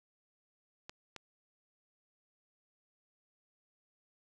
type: clicks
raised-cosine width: 0.2 ms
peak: -27 dBFS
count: 2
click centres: 0.895 / 1.163 s
effects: none